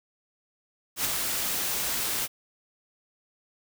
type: noise with ADSR envelope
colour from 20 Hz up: white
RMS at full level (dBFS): -25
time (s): 0.96-2.28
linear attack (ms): 88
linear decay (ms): 10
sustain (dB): -4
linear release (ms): 37
effects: none